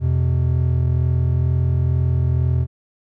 triangle tone pair together, 84.63 / 126.8 Hz, E2 / B2, +46 / +46 cents, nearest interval perfect fifth, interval 700 cents, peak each -16 dBFS, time 0-2.67 s, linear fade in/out 50 ms, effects none

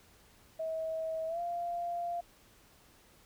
sine tone with pitch glide, 643 to 693.1 Hz, E5 to F5, -43 to -13 cents, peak -33 dBFS, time 0.59-2.21 s, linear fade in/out 10 ms, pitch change +130 cents, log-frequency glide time 1.27-1.4 s, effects pink hiss -62 dBFS RMS until 3.25 s

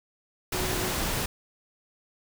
sine tone in noise, 369 Hz, F#4, 5 cents flat, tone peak -34 dBFS, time 0.52-0.92 s, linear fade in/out 5 ms, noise pink, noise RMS -29 dBFS, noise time 0.52-1.26 s, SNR -8 dB, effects none

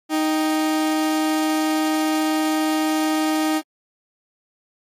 40% pulse tone pair together, 311.1 / 784 Hz, D#4 / G5, 0 / 0 cents, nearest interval octave + major third, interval 1600 cents, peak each -18 / -26 dBFS, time 0.09-3.62 s, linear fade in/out 50 ms, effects AAC 48 kbps

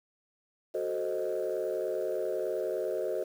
sine chord, F# diminished seventh, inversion none, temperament equal, 370 / 440 / 523.3 / 622.3 Hz, F#4 / A4 / C5 / Eb5, 0 / 0 / 0 / 0 cents, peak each -34 dBFS, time 0.74-3.24 s, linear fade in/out 10 ms, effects tanh soft clip ceiling -23 dBFS + 9-bit

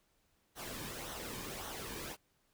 pink noise with flanger, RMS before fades -44 dBFS, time 0.55-2.17 s, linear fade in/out 50 ms, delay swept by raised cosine 0.41 to 1.51 ms, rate 1.8 Hz, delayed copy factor -0.55, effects pink hiss -75 dBFS RMS until 2.53 s

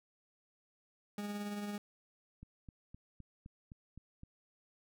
40% pulse tone with tremolo, 205.7 Hz, G#3, 16 cents flat, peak -36 dBFS, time 1.18-1.78 s, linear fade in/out 2 ms, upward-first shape triangle, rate 18 Hz, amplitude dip 40%
click train, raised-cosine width 5 ms, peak -38 dBFS, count 8, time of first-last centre 2.43-4.234 s, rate 3.88 Hz
effects none

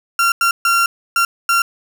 35% pulse tone bursts at uneven times, 1375 Hz, F6, 27 cents flat, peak -10 dBFS, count 5, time 0.19-0.32 / 0.41-0.51 / 0.65-0.86 / 1.16-1.25 / 1.49-1.62 s, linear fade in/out 2 ms, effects none

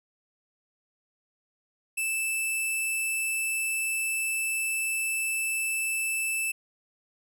sawtooth tone pair together, 2637 / 5274 Hz, E7 / E8, 0 / 0 cents, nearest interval octave, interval 1200 cents, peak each -23 / -32 dBFS, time 1.97-6.52 s, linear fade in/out 10 ms, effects none

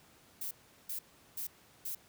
violet noise bursts, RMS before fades -39 dBFS, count 4, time 0.41-1.95 s, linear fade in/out 5 ms, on 100 ms, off 380 ms, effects pink hiss -62 dBFS RMS until 2.08 s + high-pass 80 Hz 12 dB/octave

